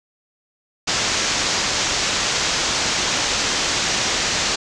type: low-pass noise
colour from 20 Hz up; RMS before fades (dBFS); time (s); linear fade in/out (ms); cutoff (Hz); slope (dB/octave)
white; -21; 0.87-4.56; 10; 7000; 48
effects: none